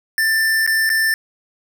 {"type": "tone with dropouts", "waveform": "square", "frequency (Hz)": 1778, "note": "A6", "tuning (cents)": 18, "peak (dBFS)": -15, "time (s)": [0.18, 1.14], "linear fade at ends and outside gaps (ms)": 1, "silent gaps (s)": [[0.665, 0.675], [0.893, 0.9]], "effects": []}